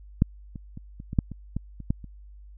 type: clicks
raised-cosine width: 5 ms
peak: -6 / -24 / -25 / -27 / -21 / -7 / -23 / -16 / -27 / -11 / -29 dBFS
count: 11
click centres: 0.221 / 0.558 / 0.774 / 1.001 / 1.131 / 1.188 / 1.317 / 1.566 / 1.803 / 1.905 / 2.043 s
effects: added 50 Hz sine -44 dBFS peak until 2.57 s